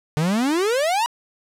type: exponential sweep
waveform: 45% pulse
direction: up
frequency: 145.9 to 980 Hz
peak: -18 dBFS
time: 0.17-1.06 s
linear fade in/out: 0 ms
effects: low-pass 11000 Hz 12 dB/octave + 9-bit